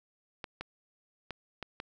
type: clicks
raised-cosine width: 0.3 ms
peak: -22 dBFS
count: 5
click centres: 0.442 / 0.61 / 1.307 / 1.627 / 1.801 s
effects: none